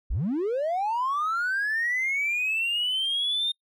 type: linear sweep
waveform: triangle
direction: up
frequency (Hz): 30.07 to 3663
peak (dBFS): -21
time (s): 0.1-3.52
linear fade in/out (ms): 10
effects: noise-tail reverb RT60 0.1 s tail -24 dB re dry + tanh soft clip ceiling -20 dBFS